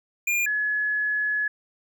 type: tone pair in turn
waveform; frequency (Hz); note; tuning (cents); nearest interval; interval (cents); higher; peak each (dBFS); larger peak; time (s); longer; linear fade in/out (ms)
square / sine; 2409 / 1698.7; D7 / G#6; +43 / +39; tritone; 604; first; -22; neither; 0.27-0.46 / 0.46-1.48; second; 5
effects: none